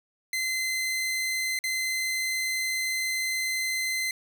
sawtooth tone with dropouts, 2061 Hz, C7, 27 cents flat, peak -23 dBFS, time 0.33-4.11 s, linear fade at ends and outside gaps 2 ms, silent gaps 1.59-1.639 s, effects none

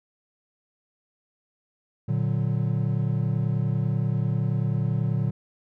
triangle chord, Bb augmented, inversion none, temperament equal, 116.54 / 146.83 / 185 Hz, Bb2 / D3 / F#3, 0 / 0 / 0 cents, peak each -23 / -24 / -28 dBFS, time 2.08-5.31 s, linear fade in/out 10 ms, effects none

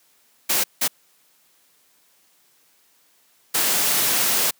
white noise bursts at uneven times, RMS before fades -20 dBFS, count 3, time 0.49-0.64 / 0.81-0.88 / 3.54-4.51 s, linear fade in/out 10 ms, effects white hiss -60 dBFS RMS until 4.59 s + high-pass 150 Hz 12 dB/octave

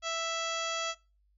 harmonic tone with a mistuned harmonic, 660 Hz, E5, 2 cents sharp, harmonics 1 / 2 / 3 / 4 / 5 / 6 / 7 / 8 / 9 / 10, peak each -37 / -36 / -42 / -41 / -38 / -48 / -44 / -51 / -43 / -46 dBFS, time 0.02-0.95 s, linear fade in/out 50 ms, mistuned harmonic 10, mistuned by +58 cents, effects noise-tail reverb RT60 0.3 s tail -23 dB re dry + added 50 Hz sine -66 dBFS peak until 1.37 s

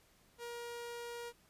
sawtooth tone, 474.3 Hz, A#4, 30 cents sharp, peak -39 dBFS, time 0.38-1.33 s, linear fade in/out 50 ms, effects pink hiss -68 dBFS RMS until 1.49 s + resampled to 32000 Hz

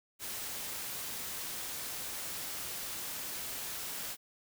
white noise, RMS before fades -40 dBFS, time 0.19-4.17 s, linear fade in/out 50 ms, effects none

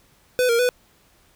square tone with pitch steps, 501 / 466.4 / 495.5 Hz, B4 / A#4 / B4, +25 / +1 / +6 cents, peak -17 dBFS, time 0.39-0.69 s, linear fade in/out 0 ms, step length 100 ms, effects pink hiss -58 dBFS RMS until 1.35 s

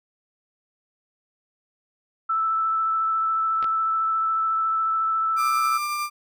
sine tone with vibrato, 1318.5 Hz, E6, in tune, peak -20 dBFS, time 2.29-5.78 s, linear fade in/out 10 ms, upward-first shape triangle, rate 14 Hz, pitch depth 13 cents each way
clicks, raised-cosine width 0.3 ms, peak -19 dBFS, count 2, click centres 3.627 / 3.643 s
35% pulse tone with tremolo, 1190 Hz, D6, 22 cents sharp, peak -22 dBFS, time 5.36-6.1 s, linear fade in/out 50 ms, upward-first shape triangle, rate 11 Hz, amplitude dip 25%
effects none

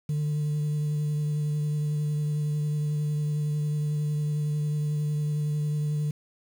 sine tone with vibrato, 149.5 Hz, D3, 31 cents sharp, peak -22 dBFS, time 0.09-6.11 s, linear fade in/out 5 ms, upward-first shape sine, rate 11 Hz, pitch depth 14 cents each way, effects tanh soft clip ceiling -23 dBFS + 8-bit

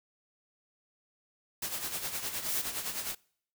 white noise with tremolo, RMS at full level -34 dBFS, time 1.62-3.15 s, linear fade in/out 5 ms, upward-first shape sine, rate 9.7 Hz, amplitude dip 60%
blue noise, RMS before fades -33 dBFS, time 2.48-2.62 s, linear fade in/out 10 ms
effects noise-tail reverb RT60 0.6 s tail -25 dB re dry

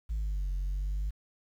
sine exponential two-way sweep, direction down then up, 55.4 to 45.49 to 51.2 Hz, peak -27 dBFS, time 0.09-1.11 s, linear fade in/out 20 ms, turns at 0.52 s, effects tanh soft clip ceiling -28 dBFS + 10-bit

